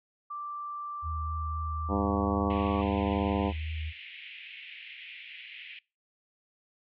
sine tone with pitch glide, 1174.7 to 1129.5 Hz, D6 to C#6, 0 to +32 cents, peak -35 dBFS, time 0.3-2.82 s, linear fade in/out 10 ms, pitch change -68 cents, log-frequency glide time 1.93-2.09 s
sine tone with vibrato, 78.6 Hz, D#2, 18 cents sharp, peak -32 dBFS, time 1.02-3.93 s, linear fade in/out 50 ms, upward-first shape triangle, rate 3.8 Hz, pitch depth 20 cents each way
harmonic tone, 100 Hz, G2, 35 cents sharp, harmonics 1 / 2 / 3 / 4 / 5 / 6 / 7 / 8 / 9 / 10, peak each -41 / -31 / -32 / -36 / -35 / -40 / -37 / -39 / -38 / -41 dBFS, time 1.88-3.53 s, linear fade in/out 50 ms
pink band-pass noise, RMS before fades -46 dBFS, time 2.5-5.79 s, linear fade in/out 2 ms, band 2100 to 3100 Hz, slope 48 dB/octave
effects noise-tail reverb RT60 0.3 s tail -24 dB re dry

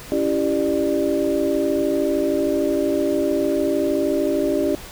sine tone cluster, 281.5 / 334.7 / 394.2 / 596 Hz, C#4 / E4 / G4 / D5, +27 / +26 / +10 / +25 cents, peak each -23 dBFS, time 0.12-4.75 s, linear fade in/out 0 ms, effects pink hiss -38 dBFS RMS until 4.91 s

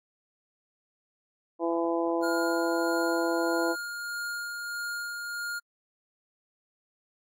harmonic tone, 167.9 Hz, E3, 32 cents sharp, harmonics 2 / 3 / 4 / 5 / 6, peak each -28 / -31 / -32 / -36 / -36 dBFS, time 1.59-3.76 s, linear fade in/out 50 ms
square tone with tremolo, 1416 Hz, F6, 23 cents sharp, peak -32 dBFS, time 2.22-5.6 s, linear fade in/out 20 ms, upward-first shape sine, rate 1.6 Hz, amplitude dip 30%
effects AAC 64 kbps

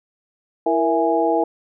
harmonic tone with a mistuned harmonic, 165.6 Hz, E3, 8 cents sharp, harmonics 2 / 3 / 4 / 5, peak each -21 / -21 / -21 / -21 dBFS, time 0.66-1.44 s, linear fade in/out 5 ms, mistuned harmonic 3, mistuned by -99 cents, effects none

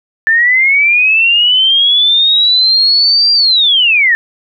sine linear two-way sweep, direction up then down, 1760 to 4763 to 1760 Hz, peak -6 dBFS, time 0.27-4.15 s, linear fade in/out 0 ms, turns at 3.33 s, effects none

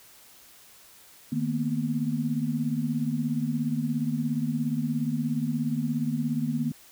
sine tone cluster, 152.4 / 229.8 / 246.8 Hz, D#3 / A#3 / B3, -36 / -25 / -1 cents, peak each -30 / -29 / -29 dBFS, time 1.32-6.72 s, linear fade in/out 5 ms, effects white hiss -53 dBFS RMS until 6.91 s

